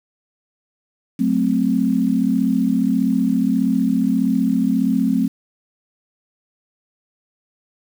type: chord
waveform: sine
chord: F# diminished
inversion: none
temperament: equal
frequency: 185 / 220 / 261.6 Hz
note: F#3 / A3 / C4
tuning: 0 / 0 / 0 cents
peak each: -21 / -19 / -18 dBFS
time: 1.19-5.28 s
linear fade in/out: 10 ms
effects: 7-bit